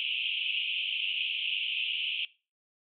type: band-pass noise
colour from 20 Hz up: white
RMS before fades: -32 dBFS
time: 0-2.25 s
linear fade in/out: 0 ms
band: 2500 to 3200 Hz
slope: 96 dB/octave
effects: noise-tail reverb RT60 0.3 s tail -19 dB re dry